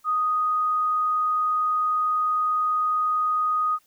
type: tone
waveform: sine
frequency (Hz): 1244.5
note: D#6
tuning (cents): 0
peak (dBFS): -20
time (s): 0.04-3.79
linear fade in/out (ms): 50
effects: white hiss -63 dBFS RMS until 3.86 s